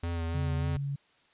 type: tone with vibrato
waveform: square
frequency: 83.9 Hz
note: E2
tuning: 31 cents sharp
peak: -31 dBFS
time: 0.03-0.77 s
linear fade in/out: 5 ms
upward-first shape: sine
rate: 3.4 Hz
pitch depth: 30 cents each way
type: tone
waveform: sine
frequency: 140.1 Hz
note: C#3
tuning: 19 cents sharp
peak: -30 dBFS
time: 0.34-0.96 s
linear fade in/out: 10 ms
effects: white hiss -65 dBFS RMS until 1.33 s + resampled to 8000 Hz